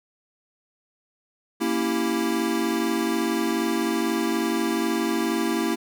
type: chord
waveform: square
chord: A# diminished seventh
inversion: none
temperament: equal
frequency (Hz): 233.1 / 277.2 / 329.6 / 392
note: A#3 / C#4 / E4 / G4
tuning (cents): 0 / 0 / 0 / 0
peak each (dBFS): -28 / -31 / -26 / -31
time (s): 1.6-5.76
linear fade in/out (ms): 20
effects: none